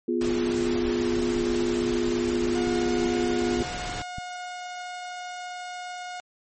sine chord, F diminished, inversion second, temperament equal, 246.9 / 349.2 / 415.3 Hz, Cb4 / F4 / Ab4, 0 / 0 / 0 cents, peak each -27 / -25 / -30 dBFS, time 0.08-3.63 s, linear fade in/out 5 ms
pink noise, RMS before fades -34 dBFS, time 0.21-4.02 s, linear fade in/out 2 ms
clicks, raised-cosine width 5 ms, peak -24 dBFS, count 7, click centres 1.169 / 1.364 / 2.082 / 2.674 / 3.573 / 3.609 / 4.184 s
sawtooth tone, 721 Hz, F#5, 45 cents flat, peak -30 dBFS, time 2.55-6.2 s, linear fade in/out 0 ms
effects MP3 32 kbps

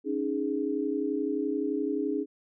sine chord, C# suspended second, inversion none, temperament equal with one note detuned, 277.2 / 308.8 / 415.3 Hz, C#4 / D#4 / G#4, 0 / -13 / 0 cents, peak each -31 dBFS, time 0.04-2.26 s, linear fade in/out 50 ms, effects none

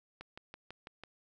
click train, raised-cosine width 0.3 ms, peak -30 dBFS, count 6, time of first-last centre 0.21-1.036 s, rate 6.05 Hz, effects none

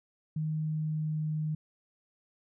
sine tone with pitch glide, 155.56 to 154.4 Hz, D#3 to D#3, 0 to -13 cents, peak -29 dBFS, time 0.36-1.55 s, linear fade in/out 5 ms, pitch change -13 cents, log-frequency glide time 0.57-1.28 s, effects none

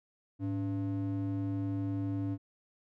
triangle ring-modulated tone, 196 Hz, G3, in tune, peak -26 dBFS, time 0.39-2.38 s, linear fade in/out 50 ms, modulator 90 Hz, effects none

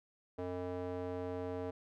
square tone with band-pass filter, 90 Hz, F#2, 47 cents flat, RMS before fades -40 dBFS, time 0.38-1.71 s, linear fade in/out 10 ms, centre 510 Hz, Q 1.7, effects none

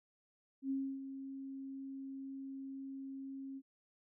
sine tone with ADSR envelope, 270.2 Hz, C#4, 44 cents flat, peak -33 dBFS, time 0.62-3.62 s, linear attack 84 ms, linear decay 290 ms, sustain -10 dB, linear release 50 ms, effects none

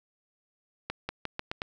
accelerating click train, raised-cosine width 0.3 ms, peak -16 dBFS, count 6, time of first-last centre 0.9-1.619 s, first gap 190 ms, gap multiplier 0.86, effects none

